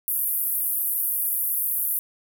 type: band-pass noise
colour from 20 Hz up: white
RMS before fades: -25 dBFS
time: 0.08-1.99 s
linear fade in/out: 0 ms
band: 11000 to 15000 Hz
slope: 48 dB/octave
effects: none